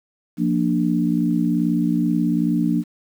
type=chord; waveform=sine; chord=Bb major; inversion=second; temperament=equal with one note detuned; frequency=174.61 / 233.1 / 295.5 Hz; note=F3 / Bb3 / D4; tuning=0 / 0 / +11 cents; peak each=-21 dBFS; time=0.37-2.84 s; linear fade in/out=50 ms; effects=8-bit